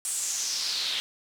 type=noise with band-pass filter sweep; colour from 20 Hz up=pink; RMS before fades=-30 dBFS; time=0.05-1 s; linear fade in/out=0 ms; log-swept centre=8900 to 3400 Hz; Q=3.8; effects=none